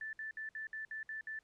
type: tone bursts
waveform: sine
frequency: 1760 Hz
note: A6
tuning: in tune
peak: -40 dBFS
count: 8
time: 0.01-1.39 s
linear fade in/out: 2 ms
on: 120 ms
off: 60 ms
effects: pink hiss -75 dBFS RMS until 1.43 s + low-pass 8000 Hz 12 dB/octave